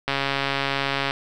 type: click train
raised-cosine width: 0.3 ms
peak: -7 dBFS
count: 143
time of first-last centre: 0.08-1.109 s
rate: 138 Hz
effects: none